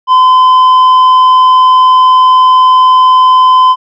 sine tone with tanh clipping, 1022 Hz, C6, 41 cents flat, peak -3 dBFS, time 0.07-3.76 s, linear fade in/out 50 ms, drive 5 dB, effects none

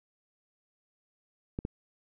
clicks, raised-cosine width 3 ms, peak -20 dBFS, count 2, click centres 1.589 / 1.651 s, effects none

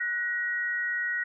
sine tone pair together, 1474 / 1896.6 Hz, F#6 / A#6, -7 / +29 cents, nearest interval major third, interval 436 cents, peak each -32 / -28 dBFS, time 0-1.24 s, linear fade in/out 10 ms, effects none

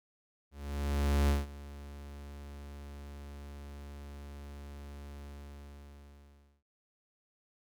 45% pulse tone with ADSR envelope, 71.3 Hz, C#2, 49 cents sharp, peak -24 dBFS, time 0.51-6.63 s, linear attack 780 ms, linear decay 170 ms, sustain -20 dB, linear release 1400 ms, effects none

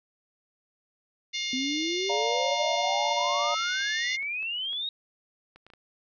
harmonic tone, 710 Hz, F5, 28 cents sharp, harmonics 3 / 4 / 5 / 6 / 7 / 8 / 9, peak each -34 / -37 / -33 / -38 / -42 / -40 / -44 dBFS, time 1.33-4.17 s, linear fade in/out 20 ms
sine exponential sweep, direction up, 251.6 to 3805 Hz, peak -29 dBFS, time 1.53-4.89 s, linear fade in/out 2 ms
sine chord, Bb major, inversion first, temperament just, 582.7 / 699.2 / 932.3 Hz, D5 / F5 / Bb5, -14 / +2 / 0 cents, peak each -31 dBFS, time 2.09-3.55 s, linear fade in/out 10 ms
clicks, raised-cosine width 0.3 ms, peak -35 dBFS, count 11, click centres 3.441 / 3.611 / 3.807 / 3.99 / 4.227 / 4.427 / 4.731 / 5.56 / 5.666 / 5.702 / 5.736 s
effects none

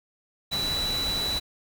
sine tone in noise, 3951 Hz, B7, in tune, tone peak -26 dBFS, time 0.51-1.4 s, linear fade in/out 20 ms, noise pink, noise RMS -33 dBFS, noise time 0.51-1.4 s, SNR +4 dB, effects none

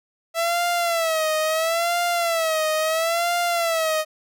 sawtooth tone with vibrato, 659.3 Hz, E5, in tune, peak -16 dBFS, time 0.34-4.05 s, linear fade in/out 50 ms, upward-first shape sine, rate 0.74 Hz, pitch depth 99 cents each way, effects none

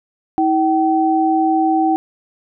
sine tone pair together, 321.3 / 767 Hz, E4 / G5, -44 / -38 cents, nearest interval octave + minor third, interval 1506 cents, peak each -15 dBFS, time 0.38-1.96 s, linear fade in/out 0 ms, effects none

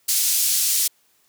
white band-pass noise, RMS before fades -20 dBFS, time 0.08-0.88 s, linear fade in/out 10 ms, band 4700 to 13000 Hz, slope 12 dB/octave, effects white hiss -62 dBFS RMS until 1.28 s + high-pass 80 Hz 12 dB/octave

